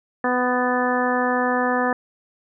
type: harmonic tone with a mistuned harmonic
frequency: 249.6 Hz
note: B3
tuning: 19 cents sharp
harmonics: 1 / 2 / 3 / 4 / 5 / 6 / 7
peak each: -24 / -24 / -25 / -27 / -28 / -32 / -26 dBFS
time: 0.24-1.93 s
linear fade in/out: 2 ms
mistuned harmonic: 5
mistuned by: -17 cents
effects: none